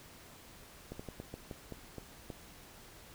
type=slowing click train; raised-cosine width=2 ms; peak=-29 dBFS; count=9; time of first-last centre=0.92-2.302 s; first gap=75 ms; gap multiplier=1.23; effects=pink hiss -55 dBFS RMS until 3.14 s